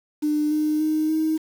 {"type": "tone with pitch steps", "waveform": "triangle", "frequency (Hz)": [300.2, 305.1, 310.1, 315.1], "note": ["D4", "D#4", "D#4", "D#4"], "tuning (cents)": [38, -34, -6, 22], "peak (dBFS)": -15, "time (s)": [0.22, 1.38], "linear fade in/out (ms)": 20, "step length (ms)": 290, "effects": ["tanh soft clip ceiling -17 dBFS", "7-bit"]}